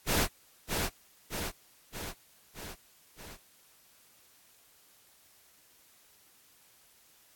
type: noise with echo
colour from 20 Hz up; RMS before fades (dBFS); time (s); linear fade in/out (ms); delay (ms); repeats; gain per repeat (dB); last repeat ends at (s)
pink; -27; 0.06-0.28; 50; 620; 5; -4; 3.38
effects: white hiss -62 dBFS RMS until 7.35 s + AAC 64 kbps